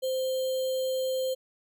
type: tone with sample-and-hold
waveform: sine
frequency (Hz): 520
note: C5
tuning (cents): -11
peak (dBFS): -26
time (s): 0.02-1.35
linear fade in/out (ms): 20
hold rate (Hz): 3675
effects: none